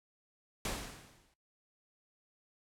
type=noise with exponential decay; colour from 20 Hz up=pink; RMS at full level=-34 dBFS; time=0.65-1.34 s; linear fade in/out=2 ms; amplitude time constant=150 ms; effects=noise-tail reverb RT60 0.3 s tail -24 dB re dry + low-pass 11000 Hz 12 dB/octave